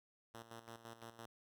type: tone with tremolo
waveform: 5% pulse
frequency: 115.1 Hz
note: A#2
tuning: 22 cents flat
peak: -39 dBFS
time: 0.34-1.26 s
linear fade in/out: 5 ms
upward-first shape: square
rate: 5.9 Hz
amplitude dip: 70%
effects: none